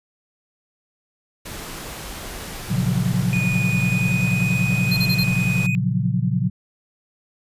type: noise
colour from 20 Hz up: pink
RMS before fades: -33 dBFS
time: 1.45-5.67 s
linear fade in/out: 10 ms
type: chord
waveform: sine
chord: Gb major seventh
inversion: first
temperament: equal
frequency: 116.54 / 138.59 / 174.61 / 185 Hz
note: Bb2 / Db3 / F3 / Gb3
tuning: 0 / 0 / 0 / 0 cents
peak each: -23 / -23 / -24 / -24 dBFS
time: 2.7-6.5 s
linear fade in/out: 10 ms
type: tone with pitch glide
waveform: triangle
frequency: 2469 to 2492 Hz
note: D#7 to D#7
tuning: -14 to +2 cents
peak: -22 dBFS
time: 3.33-5.75 s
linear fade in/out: 0 ms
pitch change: +16 cents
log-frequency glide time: 3.6-4.42 s
type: tone bursts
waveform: square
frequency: 4186 Hz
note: C8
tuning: in tune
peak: -22 dBFS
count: 4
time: 4.91-5.24 s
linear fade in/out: 10 ms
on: 60 ms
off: 30 ms
effects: resampled to 32000 Hz